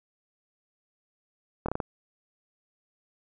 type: slowing click train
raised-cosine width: 1 ms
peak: -15 dBFS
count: 5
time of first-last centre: 1.66-1.802 s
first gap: 25 ms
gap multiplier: 1.24
effects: none